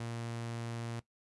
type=tone; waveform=sawtooth; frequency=116.54 Hz; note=A#2; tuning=in tune; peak=-34 dBFS; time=0-1 s; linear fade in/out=5 ms; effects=noise-tail reverb RT60 0.1 s tail -17 dB re dry + resampled to 24000 Hz